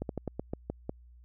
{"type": "slowing click train", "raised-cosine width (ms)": 2, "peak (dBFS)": -20, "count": 8, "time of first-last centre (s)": [0.02, 0.894], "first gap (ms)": 72, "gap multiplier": 1.18, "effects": ["added 60 Hz sine -52 dBFS peak until 1.24 s"]}